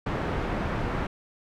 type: low-pass noise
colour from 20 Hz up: pink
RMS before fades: -29 dBFS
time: 0.06-1.07 s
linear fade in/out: 5 ms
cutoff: 1600 Hz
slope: 12 dB/octave
effects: none